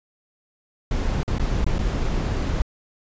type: noise with dropouts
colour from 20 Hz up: brown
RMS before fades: -22 dBFS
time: 0.91-2.62 s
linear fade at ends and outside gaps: 2 ms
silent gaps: 1.233-1.278 / 1.384-1.396 / 1.644-1.665 / 1.784-1.79 s
effects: resampled to 16000 Hz

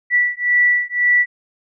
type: beating tone pair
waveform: sine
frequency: 1957 / 1958.9 Hz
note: B6 / B6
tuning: -16 / -15 cents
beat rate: 1.9 Hz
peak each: -16 dBFS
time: 0.1-1.26 s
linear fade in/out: 50 ms
effects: none

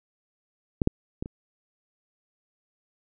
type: clicks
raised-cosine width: 3 ms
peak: -9 / -6 / -17 / -24 dBFS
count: 4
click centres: 0.818 / 0.874 / 1.225 / 1.259 s
effects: none

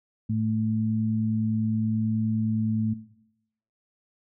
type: tone pair together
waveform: sine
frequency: 110 / 219.6 Hz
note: A2 / A3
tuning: 0 / -3 cents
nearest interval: octave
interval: 1197 cents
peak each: -26 dBFS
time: 0.29-2.94 s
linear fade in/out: 10 ms
effects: noise-tail reverb RT60 0.8 s tail -17 dB re dry

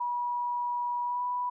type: tone with pitch glide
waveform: sine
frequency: 969 to 984.8 Hz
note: B5 to B5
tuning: -33 to -5 cents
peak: -28 dBFS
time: 0-1.5 s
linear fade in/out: 10 ms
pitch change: +28 cents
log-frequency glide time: 1.04-1.23 s
effects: none

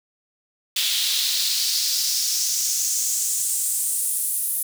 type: noise with high-pass filter sweep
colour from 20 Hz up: pink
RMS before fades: -23 dBFS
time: 0.76-4.63 s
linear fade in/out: 5 ms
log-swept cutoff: 3400 to 11000 Hz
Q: 2.9
effects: none

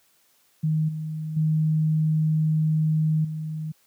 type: tone with level steps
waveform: sine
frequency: 156.2 Hz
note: D#3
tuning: 7 cents sharp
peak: -19 / -27 / -18 / -27 dBFS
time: 0.63-3.72 s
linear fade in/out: 10 ms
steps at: 0.88 / 1.36 / 3.24 s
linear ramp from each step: 10 ms
effects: white hiss -63 dBFS RMS until 3.86 s + high-pass 100 Hz 12 dB/octave

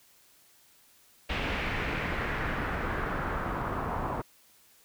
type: noise with low-pass filter sweep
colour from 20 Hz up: pink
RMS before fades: -32 dBFS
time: 1.29-4.22 s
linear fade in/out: 10 ms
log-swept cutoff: 2700 to 1000 Hz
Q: 2.1
effects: white hiss -61 dBFS RMS until 4.84 s

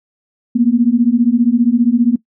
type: beating tone pair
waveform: sine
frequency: 230.2 / 245.2 Hz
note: A#3 / B3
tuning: -22 / -12 cents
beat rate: 15 Hz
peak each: -12 dBFS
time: 0.55-2.16 s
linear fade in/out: 10 ms
effects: noise-tail reverb RT60 0.1 s tail -19 dB re dry

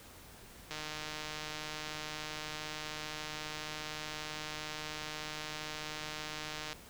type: click train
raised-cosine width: 0.2 ms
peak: -23 dBFS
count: 922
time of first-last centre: 0.71-6.73 s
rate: 153 Hz
effects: pink hiss -54 dBFS RMS until 6.89 s

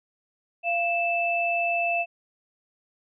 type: tone pair together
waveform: sine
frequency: 688.4 / 2637 Hz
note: F5 / E7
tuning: -25 / 0 cents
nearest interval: octave + major seventh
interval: 2325 cents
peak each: -25 dBFS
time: 0.63-2.06 s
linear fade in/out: 50 ms
effects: none

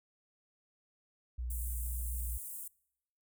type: tone with vibrato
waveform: sine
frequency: 60 Hz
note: B1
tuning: 49 cents flat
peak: -35 dBFS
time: 1.38-2.38 s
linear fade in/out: 10 ms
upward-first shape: sine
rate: 4 Hz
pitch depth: 23 cents each way
type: high-pass noise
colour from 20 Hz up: pink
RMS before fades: -44 dBFS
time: 1.5-2.68 s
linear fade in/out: 5 ms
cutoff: 8300 Hz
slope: 48 dB/octave
effects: noise-tail reverb RT60 0.8 s tail -25 dB re dry

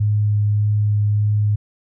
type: tone with vibrato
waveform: sine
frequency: 104.5 Hz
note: G#2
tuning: 11 cents sharp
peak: -14 dBFS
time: 0-1.56 s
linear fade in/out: 10 ms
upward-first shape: sine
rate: 1.7 Hz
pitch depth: 8 cents each way
effects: none

